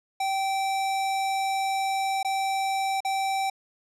square tone with dropouts, 776 Hz, G5, 18 cents flat, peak -25 dBFS, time 0.2-3.5 s, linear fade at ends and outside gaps 5 ms, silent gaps 2.23-2.247 / 3.005-3.048 s, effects low-pass 10000 Hz 12 dB/octave

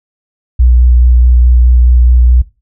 sine tone with vibrato, 61 Hz, B1, 21 cents flat, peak -3 dBFS, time 0.59-2.42 s, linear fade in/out 10 ms, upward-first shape square, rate 4.7 Hz, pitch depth 12 cents each way, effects noise-tail reverb RT60 0.3 s tail -18 dB re dry

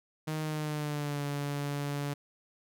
sawtooth tone with pitch glide, 155.56 to 143.48 Hz, D#3 to D3, 0 to -40 cents, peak -28 dBFS, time 0.27-2.14 s, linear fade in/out 10 ms, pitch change -140 cents, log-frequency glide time 0.41-1.23 s, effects none

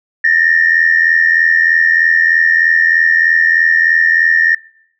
sine tone pair together, 1781.5 / 1864.7 Hz, A6 / A#6, +21 / 0 cents, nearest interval minor second, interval 79 cents, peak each -10 dBFS, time 0.24-4.55 s, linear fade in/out 5 ms, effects noise-tail reverb RT60 0.7 s tail -24 dB re dry + tanh soft clip ceiling -1 dBFS

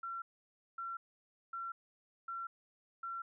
sine tone bursts, 1360 Hz, F6, 46 cents flat, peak -39 dBFS, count 5, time 0.03-3.22 s, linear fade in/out 5 ms, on 190 ms, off 560 ms, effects none

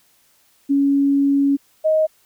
sine tone pair in turn, 279.3 / 627 Hz, C#4 / D#5, +13 / +13 cents, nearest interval octave + major second, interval 1400 cents, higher second, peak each -13 dBFS, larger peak neither, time 0.69-1.57 / 1.84-2.07 s, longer first, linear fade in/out 20 ms, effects white hiss -58 dBFS RMS until 2.25 s

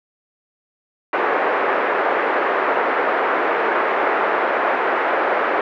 pink band-pass noise, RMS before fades -19 dBFS, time 1.13-5.61 s, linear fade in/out 2 ms, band 390 to 1900 Hz, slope 24 dB/octave, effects none

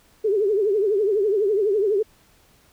sine tone with vibrato, 410.8 Hz, G#4, 19 cents flat, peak -17 dBFS, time 0.24-2.03 s, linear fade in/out 10 ms, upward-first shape triangle, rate 12 Hz, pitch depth 160 cents each way, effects pink hiss -57 dBFS RMS until 2.72 s

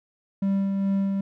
triangle tone with tremolo, 196 Hz, G3, in tune, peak -18 dBFS, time 0.42-1.21 s, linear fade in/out 5 ms, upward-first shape sine, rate 2.4 Hz, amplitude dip 30%, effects none

